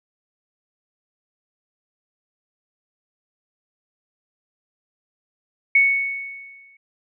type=tone with exponential decay; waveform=sine; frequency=2217 Hz; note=C#7; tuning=in tune; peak=-10 dBFS; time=5.75-6.77 s; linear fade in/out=5 ms; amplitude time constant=220 ms; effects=none